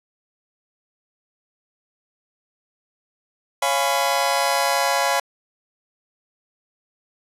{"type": "chord", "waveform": "sawtooth", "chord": "C# dominant seventh", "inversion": "none", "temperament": "just", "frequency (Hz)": [554.4, 693, 831.5, 997.9], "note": ["C#5", "E#5", "G#5", "B5"], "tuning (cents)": [0, -14, 2, 18], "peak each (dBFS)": -20, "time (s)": [3.62, 5.2], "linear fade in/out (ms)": 5, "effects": ["resampled to 32000 Hz"]}